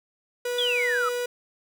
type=tone; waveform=45% pulse; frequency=488.3 Hz; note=B4; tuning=20 cents flat; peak=-26 dBFS; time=0.45-1.26 s; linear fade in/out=5 ms
type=exponential sweep; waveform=sine; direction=down; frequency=3532 to 1244.5 Hz; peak=-23 dBFS; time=0.58-1.09 s; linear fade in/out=5 ms
effects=none